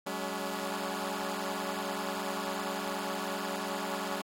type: tone cluster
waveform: 10% pulse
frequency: 187.5 / 210.2 / 283.7 Hz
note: F#3 / G#3 / C#4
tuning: +23 / +21 / +40 cents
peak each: -30 dBFS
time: 0.06-4.22 s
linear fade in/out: 10 ms
effects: AAC 48 kbps